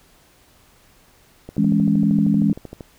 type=click train; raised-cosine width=2 ms; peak=-20 dBFS; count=18; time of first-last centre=1.49-2.808 s; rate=12.9 Hz
type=chord; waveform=sine; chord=C# minor; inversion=first; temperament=equal; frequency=164.81 / 207.7 / 277.2 Hz; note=E3 / G#3 / C#4; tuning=0 / 0 / 0 cents; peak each=-20 / -16 / -21 dBFS; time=1.58-2.53 s; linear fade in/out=2 ms
effects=pink hiss -54 dBFS RMS until 2.98 s